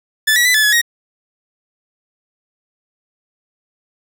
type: tone with pitch steps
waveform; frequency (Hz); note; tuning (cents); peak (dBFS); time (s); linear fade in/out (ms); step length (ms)
sawtooth; 1745 / 1931 / 1998 / 1731 / 1694 / 1881; A6 / B6 / B6 / A6 / G#6 / A#6; -15 / -39 / +20 / -29 / +34 / +15; -7; 0.27-0.816; 10; 91
effects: 7-bit